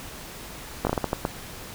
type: slowing click train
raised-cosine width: 1 ms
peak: -9 dBFS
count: 8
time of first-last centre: 0.85-1.251 s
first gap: 19 ms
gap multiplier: 1.36
effects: pink hiss -40 dBFS RMS until 1.74 s

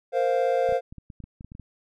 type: chord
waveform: triangle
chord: Bb suspended second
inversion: none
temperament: equal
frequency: 466.2 / 523.3 / 698.5 Hz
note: Bb4 / C5 / F5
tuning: 0 / 0 / 0 cents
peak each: -25 / -21 / -24 dBFS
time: 0.12-0.81 s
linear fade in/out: 50 ms
type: clicks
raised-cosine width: 5 ms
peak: -29 dBFS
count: 12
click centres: 0.691 / 0.724 / 0.925 / 0.983 / 1.102 / 1.203 / 1.24 / 1.409 / 1.446 / 1.519 / 1.551 / 1.597 s
effects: none

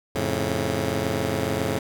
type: chord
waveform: 10% pulse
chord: F augmented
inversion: none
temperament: just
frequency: 87.31 / 109.13 / 136.42 Hz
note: F2 / A2 / C#3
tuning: 0 / -14 / -27 cents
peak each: -20 dBFS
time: 0.15-1.79 s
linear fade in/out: 5 ms
effects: none

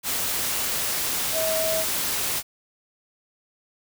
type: tone in noise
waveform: sine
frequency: 641 Hz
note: E5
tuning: 49 cents flat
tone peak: -24 dBFS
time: 1.32-1.85 s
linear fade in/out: 50 ms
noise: white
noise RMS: -26 dBFS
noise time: 0.03-2.43 s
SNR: -1 dB
effects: none

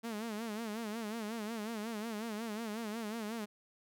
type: tone with vibrato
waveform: sawtooth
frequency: 220 Hz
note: A3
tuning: in tune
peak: -34 dBFS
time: 0.03-3.46 s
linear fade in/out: 20 ms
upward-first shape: sine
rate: 5.5 Hz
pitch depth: 110 cents each way
effects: none

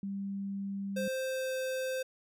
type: tone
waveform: sine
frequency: 197.5 Hz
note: G3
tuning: 13 cents sharp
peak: -34 dBFS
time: 0.03-1.08 s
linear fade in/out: 2 ms
type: tone with pitch glide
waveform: square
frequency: 523.3 to 520 Hz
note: C5 to C5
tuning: 0 to -11 cents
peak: -33 dBFS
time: 0.96-2.03 s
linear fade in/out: 10 ms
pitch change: -11 cents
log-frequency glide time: 1.26-1.56 s
effects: none

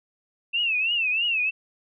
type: tone with vibrato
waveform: sine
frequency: 2671 Hz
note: E7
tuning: 22 cents sharp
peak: -21 dBFS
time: 0.53-1.51 s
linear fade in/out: 20 ms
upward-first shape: triangle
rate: 3.1 Hz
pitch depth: 160 cents each way
effects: none

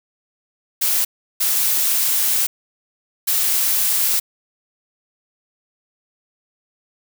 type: noise bursts at uneven times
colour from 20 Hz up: blue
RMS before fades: -18 dBFS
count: 3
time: 0.81-1.05 / 1.4-2.47 / 3.27-4.2 s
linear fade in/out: 10 ms
effects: none

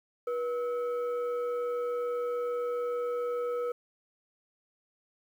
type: tone pair together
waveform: sine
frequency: 484.7 / 1292.9 Hz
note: B4 / E6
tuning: -32 / -34 cents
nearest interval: octave + perfect fourth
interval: 1698 cents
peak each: -28 / -37 dBFS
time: 0.27-3.72 s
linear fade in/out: 5 ms
effects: tanh soft clip ceiling -26 dBFS + 10-bit

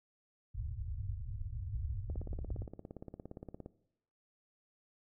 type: low-pass noise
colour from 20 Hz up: white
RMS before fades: -40 dBFS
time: 0.54-2.67 s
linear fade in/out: 20 ms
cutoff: 110 Hz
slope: 48 dB/octave
type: click train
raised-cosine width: 2 ms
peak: -32 dBFS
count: 28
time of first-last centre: 2.1-3.661 s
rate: 17.3 Hz
effects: noise-tail reverb RT60 0.8 s tail -19 dB re dry

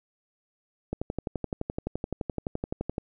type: click train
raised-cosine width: 2 ms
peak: -16 dBFS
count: 25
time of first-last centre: 0.93-2.981 s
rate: 11.7 Hz
effects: none

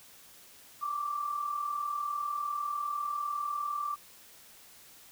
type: tone pair together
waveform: sine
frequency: 1134.7 / 1174.7 Hz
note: C#6 / D6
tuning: +40 / 0 cents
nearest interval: minor second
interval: 60 cents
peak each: -38 / -32 dBFS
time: 0.81-3.96 s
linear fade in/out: 20 ms
effects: white hiss -55 dBFS RMS until 5.11 s

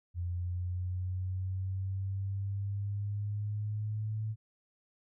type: exponential sweep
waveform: sine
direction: up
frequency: 87.31 to 109.4 Hz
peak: -32 dBFS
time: 0.14-4.36 s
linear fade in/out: 50 ms
effects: none

